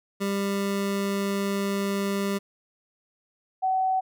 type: tone pair in turn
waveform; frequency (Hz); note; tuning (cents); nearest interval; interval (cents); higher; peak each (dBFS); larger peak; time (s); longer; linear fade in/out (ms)
25% pulse / sine; 198.7 / 755.2; G3 / F#5; +24 / +35; octave + major seventh; 2311; second; -21; neither; 0.2-2.39 / 3.62-4.01; first; 20
effects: none